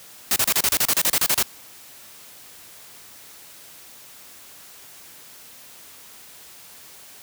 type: noise bursts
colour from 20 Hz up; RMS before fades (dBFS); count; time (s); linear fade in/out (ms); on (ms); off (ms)
white; -19; 14; 0.31-1.427; 2; 51; 31
effects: white hiss -45 dBFS RMS until 7.22 s + high-pass 60 Hz 12 dB/octave